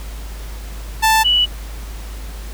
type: tone pair in turn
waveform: sawtooth / sine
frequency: 882 / 2951 Hz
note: A5 / F#7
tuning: +4 / -5 cents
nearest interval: octave + major sixth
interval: 2091 cents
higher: second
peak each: -7 / -11 dBFS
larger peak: first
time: 1.02-1.24 / 1.24-1.46 s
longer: neither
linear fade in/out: 20 ms
effects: added 52 Hz sine -27 dBFS peak until 2.53 s + pink hiss -38 dBFS RMS until 2.53 s